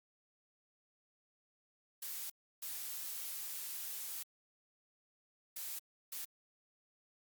blue noise bursts at uneven times, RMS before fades -43 dBFS, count 4, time 2.02-2.3 / 2.62-4.23 / 5.56-5.79 / 6.12-6.25 s, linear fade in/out 5 ms, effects Opus 48 kbps

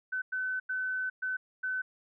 sine tone bursts at uneven times, 1515 Hz, F#6, 40 cents sharp, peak -30 dBFS, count 5, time 0.12-0.22 / 0.32-0.6 / 0.69-1.1 / 1.22-1.37 / 1.63-1.82 s, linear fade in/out 10 ms, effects none

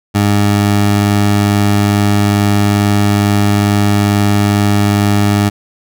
20% pulse tone, 102.3 Hz, G#2, 26 cents flat, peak -4 dBFS, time 0.14-5.5 s, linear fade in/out 20 ms, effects none

